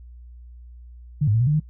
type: tone with pitch steps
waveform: sine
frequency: 147.4 / 104.1 / 112.8 / 123.6 / 148.9 / 153.5 Hz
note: D3 / G#2 / A2 / B2 / D3 / D#3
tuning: +7 / +5 / +44 / +2 / +24 / -23 cents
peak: -16 dBFS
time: 1.21-1.6 s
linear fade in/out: 10 ms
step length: 65 ms
effects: noise-tail reverb RT60 0.1 s tail -23 dB re dry + added 60 Hz sine -40 dBFS peak until 1.69 s